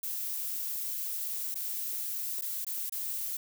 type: noise with dropouts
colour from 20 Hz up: violet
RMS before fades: -35 dBFS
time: 0.03-3.37 s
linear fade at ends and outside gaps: 5 ms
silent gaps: 1.544-1.554 / 2.412-2.42 / 2.647-2.666 / 2.896-2.922 s
effects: none